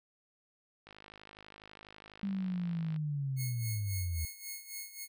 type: click train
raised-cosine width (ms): 0.3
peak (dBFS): -35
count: 110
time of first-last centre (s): 0.87-2.962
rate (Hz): 52.1
type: linear sweep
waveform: sine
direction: down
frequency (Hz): 200 to 77.7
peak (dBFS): -32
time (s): 2.23-4.25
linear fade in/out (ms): 0
type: tone with tremolo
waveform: 5% pulse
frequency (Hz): 2178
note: C#7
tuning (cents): -31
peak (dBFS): -29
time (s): 3.36-5.08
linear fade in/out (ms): 50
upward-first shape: sine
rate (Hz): 3.7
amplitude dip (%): 75
effects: none